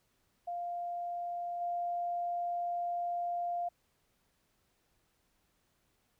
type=tone with level steps; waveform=sine; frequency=698.5 Hz; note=F5; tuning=in tune; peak=-35 / -32 dBFS; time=0.47-3.69 s; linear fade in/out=10 ms; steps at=1.6 s; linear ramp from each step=20 ms; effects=pink hiss -75 dBFS RMS until 6.19 s